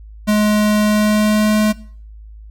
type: tone with pitch glide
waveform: square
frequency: 210.8 to 213.5 Hz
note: G#3 to G#3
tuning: +26 to +48 cents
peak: -12 dBFS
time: 0.27-1.73 s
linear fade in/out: 20 ms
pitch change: +22 cents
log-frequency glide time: 0.83-1.58 s
effects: noise-tail reverb RT60 0.5 s tail -20 dB re dry + added 53 Hz sine -34 dBFS peak until 2.5 s